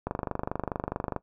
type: click train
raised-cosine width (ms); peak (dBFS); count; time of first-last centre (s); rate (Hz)
1; -15; 28; 0.07-1.163; 24.7
effects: noise-tail reverb RT60 0.1 s tail -18 dB re dry